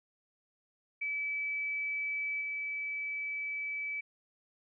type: tone with level steps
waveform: sine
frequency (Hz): 2300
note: D7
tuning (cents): -37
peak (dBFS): -32 / -34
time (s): 1.01-4.01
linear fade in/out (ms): 10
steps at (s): 2.41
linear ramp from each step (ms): 5
effects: none